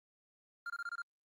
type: tone bursts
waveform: triangle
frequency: 1396.9 Hz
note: F6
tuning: in tune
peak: -36 dBFS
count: 6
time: 0.66-1.019 s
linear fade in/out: 2 ms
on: 39 ms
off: 25 ms
effects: Opus 24 kbps